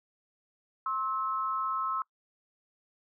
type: tone pair together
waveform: sine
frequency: 1061.5 / 1300 Hz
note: C6 / E6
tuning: +25 / -24 cents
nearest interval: major third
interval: 351 cents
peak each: -32 / -31 dBFS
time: 0.86-2.02 s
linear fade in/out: 2 ms
effects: noise-tail reverb RT60 0.1 s tail -24 dB re dry